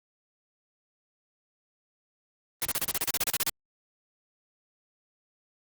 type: noise bursts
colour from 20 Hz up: white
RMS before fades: -27 dBFS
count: 14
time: 2.62-3.496 s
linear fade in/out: 0 ms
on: 31 ms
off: 34 ms
effects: Opus 24 kbps